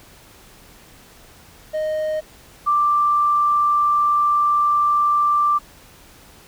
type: tone pair in turn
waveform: triangle / sine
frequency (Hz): 620 / 1177.9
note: D#5 / D6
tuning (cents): -6 / +5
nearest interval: major seventh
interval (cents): 1111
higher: second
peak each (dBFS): -18 / -14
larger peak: second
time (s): 1.73-2.21 / 2.66-5.59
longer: second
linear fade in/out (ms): 20
effects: pink hiss -47 dBFS RMS until 6.47 s